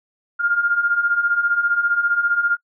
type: beating tone pair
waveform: sine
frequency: 1396.9 / 1411.9 Hz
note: F6 / F6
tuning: 0 / +18 cents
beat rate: 15 Hz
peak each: -22 / -17 dBFS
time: 0.39-2.57 s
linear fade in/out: 20 ms
effects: noise-tail reverb RT60 0.1 s tail -25 dB re dry